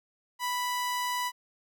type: tone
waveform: sawtooth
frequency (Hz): 987.8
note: B5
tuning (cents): 0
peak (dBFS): -25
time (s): 0.39-1.32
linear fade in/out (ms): 50
effects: none